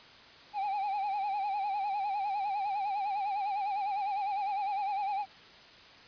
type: tone with vibrato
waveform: triangle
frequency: 804 Hz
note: G5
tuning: 44 cents sharp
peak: -28 dBFS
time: 0.53-5.26 s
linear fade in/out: 50 ms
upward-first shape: sine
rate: 9.9 Hz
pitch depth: 82 cents each way
effects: white hiss -53 dBFS RMS until 6.07 s + resampled to 11025 Hz